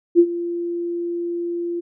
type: tone with ADSR envelope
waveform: sine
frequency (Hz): 344.5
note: F4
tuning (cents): -24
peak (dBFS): -6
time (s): 0.15-1.81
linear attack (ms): 41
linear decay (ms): 64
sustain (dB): -16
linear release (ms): 19
effects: none